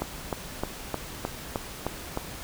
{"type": "click train", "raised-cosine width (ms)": 1, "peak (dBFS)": -13, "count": 8, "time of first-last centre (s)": [0.02, 2.174], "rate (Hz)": 3.25, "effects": ["pink hiss -40 dBFS RMS until 2.43 s"]}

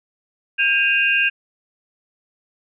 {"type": "tone cluster", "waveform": "sine", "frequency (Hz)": [1606, 2505, 2773], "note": ["G6", "D#7", "F7"], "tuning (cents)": [41, 11, -13], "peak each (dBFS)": -19, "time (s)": [0.58, 1.3], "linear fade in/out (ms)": 20, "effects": []}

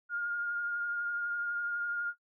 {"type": "tone with vibrato", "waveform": "sine", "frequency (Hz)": 1417, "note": "F6", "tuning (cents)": 25, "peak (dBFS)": -31, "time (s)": [0.09, 2.14], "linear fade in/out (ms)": 50, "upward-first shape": "sine", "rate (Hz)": 12, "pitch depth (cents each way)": 15, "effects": ["noise-tail reverb RT60 0.1 s tail -17 dB re dry"]}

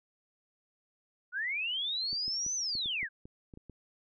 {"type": "linear two-way sweep", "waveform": "sine", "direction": "up then down", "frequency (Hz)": [1408, 6200, 1516], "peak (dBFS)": -31, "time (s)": [1.32, 3.09], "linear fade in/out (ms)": 50, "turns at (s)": 2.55}
{"type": "clicks", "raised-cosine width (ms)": 3, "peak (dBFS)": -35, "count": 10, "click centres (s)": [2.13, 2.28, 2.464, 2.753, 2.859, 3.03, 3.255, 3.538, 3.574, 3.697]}
{"effects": []}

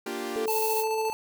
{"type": "chord", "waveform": "sawtooth", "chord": "G minor seventh", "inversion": "first", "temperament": "equal", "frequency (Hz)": [233.1, 293.7, 349.2, 392], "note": ["Bb3", "D4", "F4", "G4"], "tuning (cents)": [0, 0, 0, 0], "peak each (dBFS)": [-34, -35, -32, -31], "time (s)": [0.06, 0.46], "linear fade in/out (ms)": 5}
{"type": "tone", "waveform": "sine", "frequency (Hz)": 440, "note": "A4", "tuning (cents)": 0, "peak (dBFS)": -27, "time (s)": [0.36, 1.1], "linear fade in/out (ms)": 0}
{"type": "noise", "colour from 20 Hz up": "violet", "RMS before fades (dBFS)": -31, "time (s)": [0.46, 0.85], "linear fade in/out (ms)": 50}
{"type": "tone with tremolo", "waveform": "square", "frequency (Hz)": 880, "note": "A5", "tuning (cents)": 0, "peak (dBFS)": -28, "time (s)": [0.48, 1.13], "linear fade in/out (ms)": 0, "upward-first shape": "square", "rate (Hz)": 14, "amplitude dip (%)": 35}
{"effects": []}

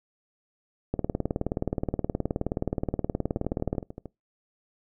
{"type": "two click trains", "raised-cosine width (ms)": 2, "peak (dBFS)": [-13, -24], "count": [55, 10], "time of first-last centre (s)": [[0.94, 3.782], [3.37, 4.057]], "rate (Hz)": [19, 13.1], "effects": ["noise-tail reverb RT60 0.2 s tail -23 dB re dry"]}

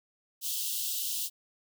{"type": "high-pass noise", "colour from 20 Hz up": "white", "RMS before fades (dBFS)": -33, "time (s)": [0.41, 1.3], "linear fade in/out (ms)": 50, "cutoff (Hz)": 2800, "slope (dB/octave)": 96, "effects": []}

